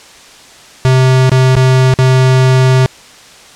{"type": "tone with dropouts", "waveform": "square", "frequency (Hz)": 129.9, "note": "C3", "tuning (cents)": -12, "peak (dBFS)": -6, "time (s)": [0.85, 2.86], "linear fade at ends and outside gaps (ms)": 0, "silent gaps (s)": [[1.295, 1.317], [1.554, 1.566], [1.939, 1.988]], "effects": ["white hiss -37 dBFS RMS until 3.55 s", "low-pass 7000 Hz 12 dB/octave"]}